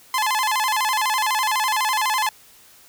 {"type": "tone with vibrato", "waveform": "sawtooth", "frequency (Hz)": 944, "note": "A#5", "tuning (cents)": 22, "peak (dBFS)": -15, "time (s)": [0.14, 2.29], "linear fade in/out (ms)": 2, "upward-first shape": "square", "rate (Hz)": 12, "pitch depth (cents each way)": 160, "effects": ["white hiss -50 dBFS RMS until 2.88 s"]}